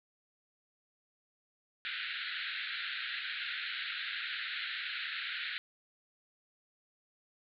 pink band-pass noise, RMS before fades -39 dBFS, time 1.85-5.58 s, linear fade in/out 0 ms, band 1400 to 4200 Hz, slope 96 dB/octave, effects none

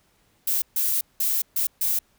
violet noise bursts at uneven times, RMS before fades -23 dBFS, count 5, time 0.47-0.62 / 0.76-1.01 / 1.2-1.42 / 1.56-1.67 / 1.81-1.99 s, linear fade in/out 5 ms, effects pink hiss -64 dBFS RMS until 2.18 s

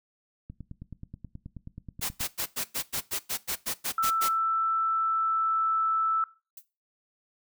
click train, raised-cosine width 5 ms, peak -28 dBFS, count 17, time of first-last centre 0.5-2.208 s, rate 9.37 Hz
white noise bursts, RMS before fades -30 dBFS, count 13, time 2.01-4.292 s, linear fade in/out 20 ms, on 86 ms, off 97 ms
sine tone with pitch glide, 1326 to 1317.6 Hz, E6 to E6, +10 to -1 cents, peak -23 dBFS, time 3.98-6.24 s, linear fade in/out 2 ms, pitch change -11 cents, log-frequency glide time 4.74-5.85 s
violet noise with exponential decay, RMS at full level -38 dBFS, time 6.57-6.65 s, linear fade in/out 5 ms, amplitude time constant 17 ms
effects noise-tail reverb RT60 0.3 s tail -19 dB re dry

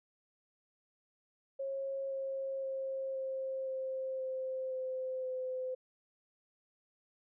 sine tone with pitch steps, 543 / 538.6 / 534.3 / 530 / 525.7 / 521.5 / 517.3 / 513.1 Hz, C#5 / C#5 / C5 / C5 / C5 / C5 / C5 / C5, -36 / -50 / +36 / +22 / +8 / -6 / -20 / -34 cents, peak -35 dBFS, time 1.59-5.75 s, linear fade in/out 10 ms, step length 520 ms, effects none

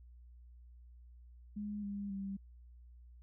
sine tone with pitch steps, 207.5 / 201.6 / 195.85 Hz, G#3 / G3 / G3, -1 / +49 / -1 cents, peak -38 dBFS, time 1.56-2.37 s, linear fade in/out 10 ms, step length 270 ms, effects added 60 Hz sine -54 dBFS peak until 3.22 s

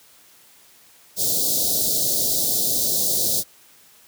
white band-stop noise, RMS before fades -21 dBFS, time 1.16-3.44 s, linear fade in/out 50 ms, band 680 to 3800 Hz, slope 48 dB/octave, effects white hiss -52 dBFS RMS until 4.07 s + high-pass 80 Hz 12 dB/octave

